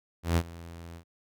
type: tone with ADSR envelope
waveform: sawtooth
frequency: 84.3 Hz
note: E2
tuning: 39 cents sharp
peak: -17 dBFS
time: 0.23-1.04 s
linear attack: 140 ms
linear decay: 56 ms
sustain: -21 dB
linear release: 80 ms
effects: none